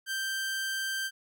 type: tone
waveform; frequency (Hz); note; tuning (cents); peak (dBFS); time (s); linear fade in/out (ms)
sawtooth; 1568; G6; 0; -27; 0.06-1.11; 50
effects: none